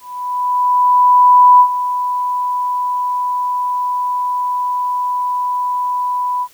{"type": "tone with ADSR envelope", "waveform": "sine", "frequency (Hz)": 991, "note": "B5", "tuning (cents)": 6, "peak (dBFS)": -3, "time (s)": [0, 6.48], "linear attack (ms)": 1600, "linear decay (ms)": 76, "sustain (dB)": -12, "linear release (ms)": 60, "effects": ["white hiss -48 dBFS RMS until 6.53 s"]}